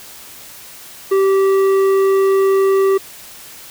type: tone with tanh clipping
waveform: sine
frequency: 388.2 Hz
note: G4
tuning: 17 cents flat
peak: -12 dBFS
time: 1.11-2.98 s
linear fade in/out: 10 ms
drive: 10 dB
effects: white hiss -37 dBFS RMS until 3.7 s